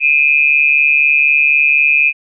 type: tone pair together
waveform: sine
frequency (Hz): 2422 / 2566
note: D#7 / E7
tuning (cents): -47 / -47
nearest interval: minor second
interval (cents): 100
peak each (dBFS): -11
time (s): 0-2.13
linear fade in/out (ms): 50
effects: none